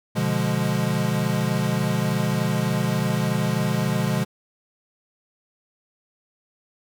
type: chord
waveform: square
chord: B diminished seventh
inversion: none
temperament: equal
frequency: 123.47 / 146.83 / 174.61 / 207.7 Hz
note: B2 / D3 / F3 / Ab3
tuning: 0 / 0 / 0 / 0 cents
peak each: -27 dBFS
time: 0.15-4.25 s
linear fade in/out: 20 ms
effects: none

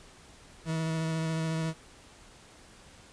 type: tone with vibrato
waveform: 40% pulse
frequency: 161.1 Hz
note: E3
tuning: 39 cents flat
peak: -28 dBFS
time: 0.65-1.74 s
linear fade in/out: 50 ms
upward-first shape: sine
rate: 14 Hz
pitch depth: 15 cents each way
effects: pink hiss -54 dBFS RMS until 3.12 s + resampled to 22050 Hz

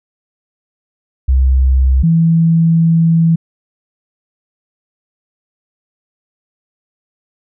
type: tone pair in turn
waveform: sine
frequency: 65.41 / 164.82 Hz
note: C2 / E3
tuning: 0 / 0 cents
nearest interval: octave + major third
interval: 1600 cents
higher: second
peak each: -7 dBFS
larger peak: neither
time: 1.28-2.03 / 2.03-3.36 s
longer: second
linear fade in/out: 10 ms
effects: none

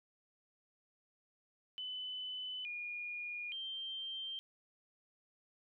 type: tone with pitch steps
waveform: sine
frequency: 3012 / 2434 / 3148 Hz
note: F#7 / D#7 / G7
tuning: +30 / -39 / +7 cents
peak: -40 dBFS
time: 1.78-4.39 s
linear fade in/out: 0 ms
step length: 870 ms
effects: none

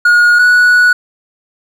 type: tone pair in turn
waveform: triangle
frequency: 1439 / 1469.2 Hz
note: F#6 / F#6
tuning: -49 / -13 cents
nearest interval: unison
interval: 36 cents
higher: second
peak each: -3 dBFS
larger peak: neither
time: 0.05-0.39 / 0.39-0.93 s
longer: second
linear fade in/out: 5 ms
effects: none

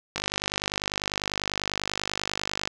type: click train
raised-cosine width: 0.2 ms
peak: -9 dBFS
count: 127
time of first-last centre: 0.16-2.675 s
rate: 50.1 Hz
effects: none

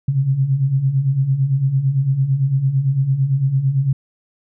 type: beating tone pair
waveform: sine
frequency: 129.1 / 138 Hz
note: C3 / C#3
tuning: -23 / -7 cents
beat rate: 8.9 Hz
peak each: -21 / -15 dBFS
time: 0.08-3.93 s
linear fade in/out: 5 ms
effects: none

